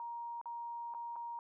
sine tone with dropouts, 940 Hz, A#5, 14 cents sharp, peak -40 dBFS, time 0-1.39 s, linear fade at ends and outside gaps 1 ms, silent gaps 0.414-0.457 / 0.939-0.947 / 1.158-1.163 s, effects none

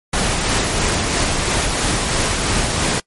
pink noise with tremolo, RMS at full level -17 dBFS, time 0.13-3 s, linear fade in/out 5 ms, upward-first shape sine, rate 3 Hz, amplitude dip 25%, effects noise-tail reverb RT60 0.1 s tail -23 dB re dry + MP3 48 kbps

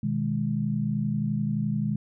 sine chord, G# minor, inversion first, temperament just, 124.59 / 155.74 / 207.7 Hz, B2 / D#3 / G#3, +16 / +2 / 0 cents, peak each -30 / -29 / -27 dBFS, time 0.03-1.96 s, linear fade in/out 5 ms, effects none

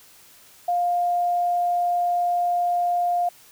sine tone, 704 Hz, F5, 14 cents sharp, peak -19 dBFS, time 0.68-3.29 s, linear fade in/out 5 ms, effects white hiss -51 dBFS RMS until 3.51 s

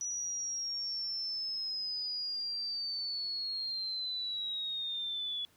sine linear sweep, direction down, 5880 to 3400 Hz, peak -34 dBFS, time 0.01-5.45 s, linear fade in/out 0 ms, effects pink hiss -66 dBFS RMS until 5.56 s + high-pass 60 Hz 12 dB/octave

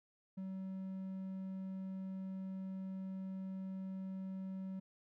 triangle tone, 190 Hz, F#3, 46 cents sharp, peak -39 dBFS, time 0.37-4.8 s, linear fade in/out 10 ms, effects none

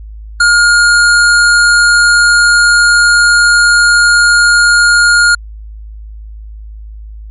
square tone, 1422 Hz, F6, 31 cents sharp, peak -5 dBFS, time 0.4-5.35 s, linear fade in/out 5 ms, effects added 53 Hz sine -25 dBFS peak until 7.3 s + MP3 48 kbps

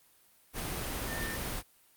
sine tone in noise, 1804 Hz, A6, 43 cents sharp, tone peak -38 dBFS, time 1.07-1.39 s, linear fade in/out 50 ms, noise pink, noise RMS -36 dBFS, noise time 0.53-1.63 s, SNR -5 dB, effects white hiss -64 dBFS RMS until 1.96 s + Opus 32 kbps

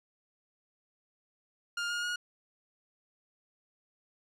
sawtooth tone with pitch steps, 1409 / 1425.4 / 1441.9 Hz, F6 / F6 / F#6, +15 / +35 / -45 cents, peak -28 dBFS, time 1.77-2.16 s, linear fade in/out 5 ms, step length 130 ms, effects low-pass 7000 Hz 12 dB/octave

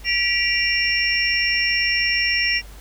sine tone cluster, 1947 / 2346 / 2783 / 5490 Hz, B6 / D7 / F7 / F8, -25 / -2 / -7 / -31 cents, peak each -23 dBFS, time 0.04-2.62 s, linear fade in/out 50 ms, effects added 50 Hz sine -38 dBFS peak until 2.8 s + pink hiss -46 dBFS RMS until 2.8 s

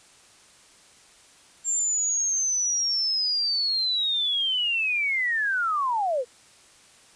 sine linear sweep, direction down, 7410 to 463.2 Hz, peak -22 dBFS, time 1.64-6.25 s, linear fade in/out 50 ms, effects white hiss -54 dBFS RMS until 7.15 s + resampled to 22050 Hz

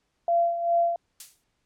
sine tone with tremolo, 684 Hz, F5, 36 cents flat, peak -18 dBFS, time 0.28-0.96 s, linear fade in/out 2 ms, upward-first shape sine, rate 2.5 Hz, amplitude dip 65%
violet noise with exponential decay, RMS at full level -29 dBFS, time 1.2-1.44 s, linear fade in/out 2 ms, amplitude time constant 51 ms
effects pink hiss -74 dBFS RMS until 1.65 s + low-pass 8000 Hz 12 dB/octave

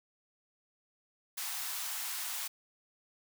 white high-pass noise, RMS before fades -38 dBFS, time 1.37-2.48 s, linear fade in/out 10 ms, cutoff 730 Hz, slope 48 dB/octave, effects none

